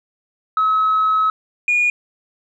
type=tone pair in turn; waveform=sine; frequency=1285 / 2441 Hz; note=E6 / D#7; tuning=-45 / -34 cents; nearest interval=major seventh; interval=1111 cents; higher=second; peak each=-12 dBFS; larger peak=neither; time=0.57-1.3 / 1.68-1.9 s; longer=first; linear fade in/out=2 ms; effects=tanh soft clip ceiling -10 dBFS